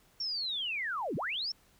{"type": "linear two-way sweep", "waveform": "sine", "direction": "down then up", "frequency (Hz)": [5540, 116.9, 5540], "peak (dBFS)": -32, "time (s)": [0.2, 1.52], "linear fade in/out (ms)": 5, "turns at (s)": 1.16, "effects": ["pink hiss -65 dBFS RMS until 1.79 s"]}